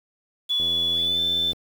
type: tone with pitch glide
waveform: sine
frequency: 3420 to 3532 Hz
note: A7 to A7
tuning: -50 to +6 cents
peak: -20 dBFS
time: 0.49-1.53 s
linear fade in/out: 20 ms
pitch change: +56 cents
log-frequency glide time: 0.94-1.19 s
type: click train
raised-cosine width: 2 ms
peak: -26 dBFS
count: 80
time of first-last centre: 0.6-1.532 s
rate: 84.8 Hz
effects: 7-bit